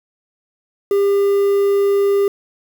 triangle tone with quantisation, 400 Hz, G4, 35 cents sharp, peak -10 dBFS, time 0.91-2.28 s, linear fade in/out 2 ms, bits 6, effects none

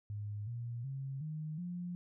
sine tone with pitch steps, 103.83 / 118.58 / 135.43 / 154.67 / 176.65 Hz, G#2 / A#2 / C#3 / D#3 / F3, 0 / +30 / -40 / -10 / +20 cents, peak -38 dBFS, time 0.1-1.95 s, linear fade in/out 0 ms, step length 370 ms, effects none

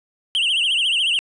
triangle tone with vibrato, 2960 Hz, F#7, in tune, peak -15 dBFS, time 0.35-1.19 s, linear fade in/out 0 ms, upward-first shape triangle, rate 14 Hz, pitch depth 190 cents each way, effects resampled to 24000 Hz

